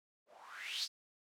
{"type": "noise with low-pass filter sweep", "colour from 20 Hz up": "violet", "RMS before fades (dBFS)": -43, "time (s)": [0.26, 0.88], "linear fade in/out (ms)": 50, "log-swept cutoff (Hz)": [500, 5100], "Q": 4.8, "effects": []}